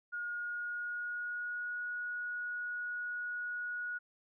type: tone with pitch glide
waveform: sine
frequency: 1433 to 1455.5 Hz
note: F6 to F#6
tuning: +44 to -29 cents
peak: -36 dBFS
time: 0.12-3.99 s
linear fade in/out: 20 ms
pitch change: +27 cents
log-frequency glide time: 0.33-1.82 s
effects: none